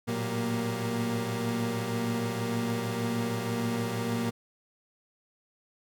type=tone cluster; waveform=30% pulse; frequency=109.9 / 116.3 / 183.8 / 234.5 / 394.4 Hz; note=A2 / A#2 / F#3 / A#3 / G4; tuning=-2 / -4 / -11 / +11 / +11 cents; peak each=-38 / -31 / -35 / -29 / -37 dBFS; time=0.07-4.31 s; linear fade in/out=20 ms; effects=none